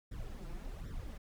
brown noise with flanger, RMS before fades -43 dBFS, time 0.11-1.18 s, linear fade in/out 10 ms, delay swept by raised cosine 0.54 to 5.94 ms, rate 1.3 Hz, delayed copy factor +0.9, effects none

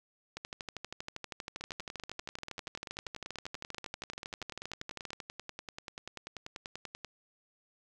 two click trains, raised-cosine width 0.2 ms, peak -22 / -24 dBFS, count 61 / 57, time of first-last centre 0.37-5.132 / 1.61-7.047 s, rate 12.6 / 10.3 Hz, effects none

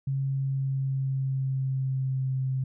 sine tone with pitch glide, 136 to 131.6 Hz, C#3 to C3, -33 to +10 cents, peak -25 dBFS, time 0.07-2.64 s, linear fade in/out 5 ms, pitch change -57 cents, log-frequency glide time 0.22-2.36 s, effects none

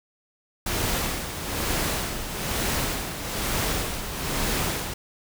pink noise with tremolo, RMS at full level -25 dBFS, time 0.66-4.94 s, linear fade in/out 5 ms, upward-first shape sine, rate 1.1 Hz, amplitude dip 60%, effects none

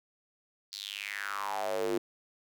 square tone with high-pass filter sweep, 50.3 Hz, G1, 45 cents sharp, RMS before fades -35 dBFS, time 0.72-1.98 s, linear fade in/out 5 ms, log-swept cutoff 4600 to 330 Hz, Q 5.5, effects none

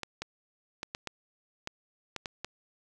clicks, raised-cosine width 0.2 ms, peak -18 dBFS, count 9, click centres 0.033 / 0.22 / 0.831 / 0.949 / 1.073 / 1.674 / 2.163 / 2.258 / 2.446 s, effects none

